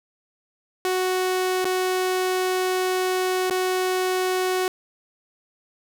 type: tone with dropouts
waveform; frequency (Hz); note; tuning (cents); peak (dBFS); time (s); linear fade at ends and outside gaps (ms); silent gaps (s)
sawtooth; 370; F#4; 0; -17; 0.85-4.68; 1; 1.645-1.653 / 3.499-3.508
effects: none